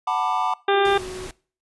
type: chord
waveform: triangle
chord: B minor seventh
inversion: second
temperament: just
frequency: 740.8 / 889 / 987.8 / 1185.3 Hz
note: F#5 / A5 / B5 / D6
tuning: +2 / +18 / 0 / +16 cents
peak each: -24 dBFS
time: 0.07-0.54 s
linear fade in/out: 5 ms
type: harmonic tone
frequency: 397.9 Hz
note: G4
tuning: 26 cents sharp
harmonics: 1 / 2 / 3 / 4 / 5 / 6 / 7 / 8 / 9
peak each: -19 / -21 / -25 / -26 / -35 / -34 / -34 / -38 / -30 dBFS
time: 0.68-0.98 s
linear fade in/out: 5 ms
type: tone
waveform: triangle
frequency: 370 Hz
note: F#4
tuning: in tune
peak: -29 dBFS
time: 0.74-1.27 s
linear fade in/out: 2 ms
type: noise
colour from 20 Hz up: pink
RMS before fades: -37 dBFS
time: 0.85-1.31 s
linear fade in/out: 2 ms
effects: noise-tail reverb RT60 0.4 s tail -22 dB re dry + resampled to 24000 Hz